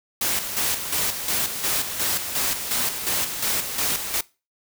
white noise with tremolo, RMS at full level -23 dBFS, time 0.21-4.21 s, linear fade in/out 5 ms, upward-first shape square, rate 2.8 Hz, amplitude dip 55%, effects noise-tail reverb RT60 0.3 s tail -22 dB re dry

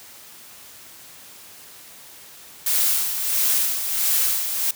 blue noise with tremolo, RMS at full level -19 dBFS, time 2.66-4.71 s, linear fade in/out 5 ms, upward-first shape sine, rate 1.5 Hz, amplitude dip 55%, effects white hiss -44 dBFS RMS until 4.75 s + high-pass 60 Hz 12 dB/octave

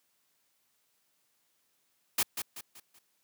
white noise with echo, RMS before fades -27 dBFS, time 2.18-2.23 s, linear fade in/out 5 ms, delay 190 ms, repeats 4, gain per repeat -8 dB, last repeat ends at 2.99 s, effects white hiss -74 dBFS RMS until 3.23 s + high-pass 100 Hz 12 dB/octave

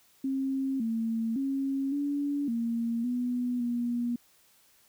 sine tone with pitch steps, 268.3 / 226.3 / 272 / 285.9 / 231.9 / 246.1 / 239.6 Hz, C4 / A3 / C#4 / D4 / A#3 / B3 / A#3, +44 / +49 / -33 / -46 / -9 / -6 / +48 cents, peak -27 dBFS, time 0.24-4.16 s, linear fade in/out 5 ms, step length 560 ms, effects white hiss -63 dBFS RMS until 4.88 s

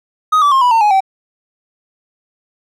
triangle tone with pitch steps, 1253 / 1155.7 / 1065.9 / 983.1 / 906.7 / 836.3 / 771.3 Hz, D#6 / D6 / C6 / B5 / A#5 / G#5 / G5, +12 / -28 / +32 / -8 / -48 / +12 / -28 cents, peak -6 dBFS, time 0.32-1.006 s, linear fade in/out 10 ms, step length 98 ms, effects none

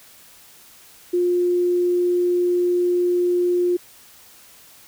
sine tone, 354.5 Hz, F4, 26 cents sharp, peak -16 dBFS, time 1.13-3.77 s, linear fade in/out 10 ms, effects white hiss -48 dBFS RMS until 4.87 s

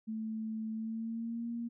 sine tone with pitch glide, 220 to 234.4 Hz, A3 to A#3, 0 to +10 cents, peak -35 dBFS, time 0.07-1.69 s, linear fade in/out 20 ms, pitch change +110 cents, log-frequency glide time 0.72-1.48 s, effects none

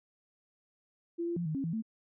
sine tone with pitch steps, 340.1 / 342.7 / 172.6 / 156.1 / 272.9 / 164.7 / 222.3 Hz, F4 / F4 / F3 / D#3 / C#4 / E3 / A3, -46 / -33 / -20 / +6 / -27 / -1 / +18 cents, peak -31 dBFS, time 1.18-1.824 s, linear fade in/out 20 ms, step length 92 ms, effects none

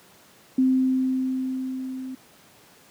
sine tone with level ramp, 260 Hz, C4, 11 cents flat, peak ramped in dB -15 to -31 dBFS, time 0.58-2.15 s, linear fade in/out 5 ms, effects pink hiss -53 dBFS RMS until 2.9 s + high-pass 150 Hz 12 dB/octave

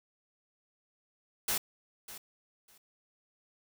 white noise with echo, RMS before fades -31 dBFS, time 1.48-1.58 s, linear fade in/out 5 ms, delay 600 ms, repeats 2, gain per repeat -15 dB, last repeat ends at 2.78 s, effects none

